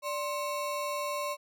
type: ring-modulated tone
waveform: square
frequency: 820 Hz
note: G#5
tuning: 22 cents flat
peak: -29 dBFS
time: 0.02-1.37 s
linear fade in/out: 50 ms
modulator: 234 Hz
effects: none